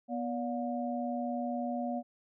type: tone cluster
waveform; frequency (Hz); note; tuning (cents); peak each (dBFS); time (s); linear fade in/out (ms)
sine; 244.2 / 576 / 716; B3 / D5 / F5; -19 / -34 / +43; -34 / -39 / -37; 0.08-2.03; 50
effects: none

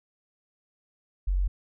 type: tone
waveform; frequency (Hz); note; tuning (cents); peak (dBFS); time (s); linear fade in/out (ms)
sine; 46.25; F#1; 0; -22; 1.27-1.48; 10
effects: none

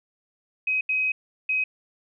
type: tone bursts at uneven times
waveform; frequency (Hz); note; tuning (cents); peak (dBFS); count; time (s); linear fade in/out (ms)
sine; 2529; D#7; +28; -21; 3; 0.67-0.81 / 0.89-1.12 / 1.49-1.64; 5
effects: none

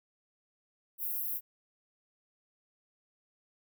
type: high-pass noise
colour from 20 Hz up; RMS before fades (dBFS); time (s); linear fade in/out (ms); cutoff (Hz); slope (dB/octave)
pink; -35; 0.98-1.41; 50; 12000; 48
effects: none

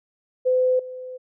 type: tone with level steps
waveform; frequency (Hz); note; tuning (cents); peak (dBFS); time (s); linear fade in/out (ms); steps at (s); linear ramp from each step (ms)
sine; 509; C5; -48; -16 / -32; 0.45-1.18; 20; 0.79; 5
effects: none

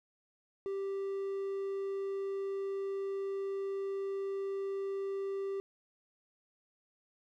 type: tone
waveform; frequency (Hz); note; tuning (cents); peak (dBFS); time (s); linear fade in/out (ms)
triangle; 392; G4; 0; -32; 0.66-5.6; 0
effects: none

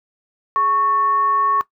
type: tone with frequency modulation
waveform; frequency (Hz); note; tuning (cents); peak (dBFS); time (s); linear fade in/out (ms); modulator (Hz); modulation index
sine; 1108.7; C#6; 0; -14; 0.56-1.61; 0; 692; 0.21
effects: noise-tail reverb RT60 0.1 s tail -17 dB re dry

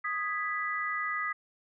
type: chord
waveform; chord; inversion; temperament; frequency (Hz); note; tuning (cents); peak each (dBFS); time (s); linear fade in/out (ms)
sine; G# minor; second; equal; 1244.5 / 1661.2 / 1975.5; D#6 / G#6 / B6; 0 / 0 / 0; -33 / -39 / -33; 0.04-1.33; 10
effects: none

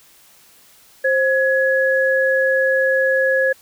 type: tone pair together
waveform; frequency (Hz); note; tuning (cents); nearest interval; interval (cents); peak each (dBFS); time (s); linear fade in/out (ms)
sine; 528 / 1682.1; C5 / G#6; +16 / +22; octave + minor sixth; 2006; -16 / -17; 1.04-3.53; 10
effects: white hiss -50 dBFS RMS until 3.61 s

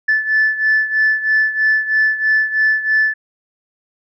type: beating tone pair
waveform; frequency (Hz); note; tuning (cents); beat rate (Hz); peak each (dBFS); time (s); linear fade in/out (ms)
sine; 1744 / 1747.1; A6 / A6; -16 / -13; 3.1; -13 / -17; 0.08-3.14; 10
effects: tanh soft clip ceiling -7 dBFS

